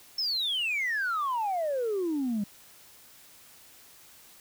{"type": "exponential sweep", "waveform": "sine", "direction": "down", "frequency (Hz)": [5410, 196.4], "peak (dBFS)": -25, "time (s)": [0.18, 2.44], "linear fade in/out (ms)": 5, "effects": ["tanh soft clip ceiling -24 dBFS", "white hiss -54 dBFS RMS until 4.4 s"]}